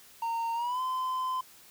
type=tone with pitch glide; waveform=triangle; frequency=920 to 1026.7 Hz; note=A#5 to C6; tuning=-23 to -33 cents; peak=-27 dBFS; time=0.22-1.41 s; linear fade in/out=5 ms; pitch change=+190 cents; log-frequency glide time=0.54-0.81 s; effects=white hiss -55 dBFS RMS until 1.7 s